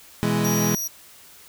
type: chord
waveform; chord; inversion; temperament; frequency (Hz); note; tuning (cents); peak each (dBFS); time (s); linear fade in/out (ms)
30% pulse; E major; second; equal; 123.47 / 164.81 / 207.7; B2 / E3 / G#3; 0 / 0 / 0; -24 / -22 / -20; 0.23-0.75; 0
type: tone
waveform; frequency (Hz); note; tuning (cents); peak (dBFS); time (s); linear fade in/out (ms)
sawtooth; 5770; F#8; -44; -23; 0.44-0.88; 10
effects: white hiss -48 dBFS RMS until 1.48 s